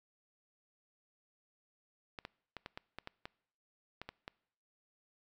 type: clicks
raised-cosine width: 0.3 ms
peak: -27 dBFS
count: 11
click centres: 2.188 / 2.251 / 2.567 / 2.661 / 2.775 / 2.986 / 3.074 / 3.255 / 4.016 / 4.09 / 4.279 s
effects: noise-tail reverb RT60 0.7 s tail -24 dB re dry